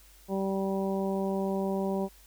harmonic tone, 193.8 Hz, G3, 20 cents flat, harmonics 1 / 2 / 3 / 4 / 5, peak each -30 / -32 / -35 / -39 / -41 dBFS, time 0.28-2.09 s, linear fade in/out 50 ms, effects added 50 Hz sine -56 dBFS peak until 2.26 s + white hiss -58 dBFS RMS until 2.26 s

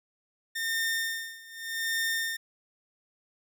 sawtooth tone with tremolo, 1817 Hz, A#6, 45 cents flat, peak -23 dBFS, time 0.55-2.37 s, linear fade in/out 10 ms, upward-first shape sine, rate 0.84 Hz, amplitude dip 90%, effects none

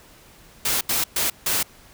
white noise bursts at uneven times, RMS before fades -22 dBFS, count 4, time 0.65-0.81 / 0.89-1.04 / 1.16-1.3 / 1.46-1.63 s, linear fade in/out 5 ms, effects pink hiss -50 dBFS RMS until 1.93 s

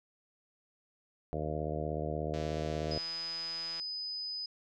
harmonic tone, 76.6 Hz, D#2, 27 cents flat, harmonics 1 / 2 / 3 / 4 / 5 / 6 / 7 / 8 / 9, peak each -40 / -39 / -45 / -43 / -43 / -41 / -42 / -42 / -42 dBFS, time 1.33-2.98 s, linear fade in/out 0 ms
click train, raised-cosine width 0.2 ms, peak -30 dBFS, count 243, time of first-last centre 2.34-3.798 s, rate 166 Hz
sine tone, 5000 Hz, D#8, 8 cents sharp, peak -36 dBFS, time 2.91-4.46 s, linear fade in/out 5 ms
effects none

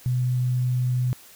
sine tone, 125.4 Hz, B2, 27 cents sharp, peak -20 dBFS, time 0.06-1.13 s, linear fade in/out 0 ms, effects white hiss -49 dBFS RMS until 1.35 s

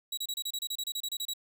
sawtooth tone bursts, 3880 Hz, B7, 31 cents flat, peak -29 dBFS, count 15, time 0.12-1.336 s, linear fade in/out 5 ms, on 54 ms, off 29 ms, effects none

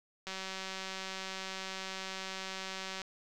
click train, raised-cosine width 0.2 ms, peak -23 dBFS, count 523, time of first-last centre 0.27-3.017 s, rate 190 Hz, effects none

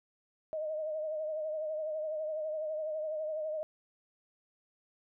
sine tone with vibrato, 621 Hz, D#5, 3 cents flat, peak -33 dBFS, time 0.53-3.63 s, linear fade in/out 0 ms, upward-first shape triangle, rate 12 Hz, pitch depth 56 cents each way, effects none

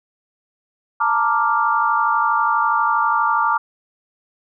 sine chord, Bb major seventh, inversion third, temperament equal, 880 / 932.3 / 1174.7 / 1396.9 Hz, A5 / Bb5 / D6 / F6, 0 / 0 / 0 / 0 cents, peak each -22 / -21 / -18 / -22 dBFS, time 1-3.58 s, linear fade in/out 10 ms, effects none

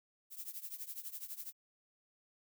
violet noise with tremolo, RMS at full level -42 dBFS, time 0.3-1.53 s, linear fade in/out 50 ms, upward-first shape triangle, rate 12 Hz, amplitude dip 90%, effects none

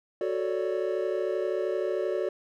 triangle chord, D major seventh, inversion first, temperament equal, 370 / 440 / 554.4 / 587.3 Hz, F#4 / A4 / C#5 / D5, 0 / 0 / 0 / 0 cents, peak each -28 / -30 / -32 / -31 dBFS, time 0.21-2.29 s, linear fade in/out 2 ms, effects none

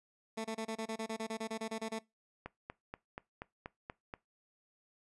15% pulse tone bursts, 222.2 Hz, A3, 17 cents sharp, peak -30 dBFS, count 16, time 0.37-1.991 s, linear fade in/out 10 ms, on 76 ms, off 27 ms
click train, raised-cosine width 0.5 ms, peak -27 dBFS, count 8, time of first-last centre 2.46-4.139 s, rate 4.17 Hz
effects noise-tail reverb RT60 0.2 s tail -21 dB re dry + resampled to 24000 Hz

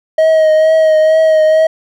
triangle tone with vibrato, 631 Hz, D#5, 24 cents sharp, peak -4 dBFS, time 0.18-1.67 s, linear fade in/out 5 ms, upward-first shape triangle, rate 2.2 Hz, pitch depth 28 cents each way, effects none

